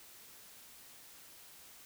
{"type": "silence", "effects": ["white hiss -56 dBFS RMS until 1.85 s"]}